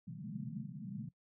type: band-pass noise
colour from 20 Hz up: white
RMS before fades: -44 dBFS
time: 0.07-1.09 s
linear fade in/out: 5 ms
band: 120 to 230 Hz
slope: 96 dB/octave
effects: noise-tail reverb RT60 0.1 s tail -20 dB re dry